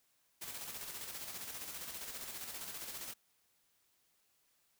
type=noise with tremolo; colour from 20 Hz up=white; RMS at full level=-44 dBFS; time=0.41-3.14 s; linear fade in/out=10 ms; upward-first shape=square; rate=15 Hz; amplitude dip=40%; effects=white hiss -75 dBFS RMS until 4.79 s